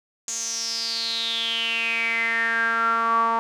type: tone with band-pass filter sweep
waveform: sawtooth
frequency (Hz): 228.7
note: A#3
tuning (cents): -33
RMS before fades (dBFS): -24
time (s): 0.28-3.39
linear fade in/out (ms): 0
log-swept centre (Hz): 6800 to 1000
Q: 9
effects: none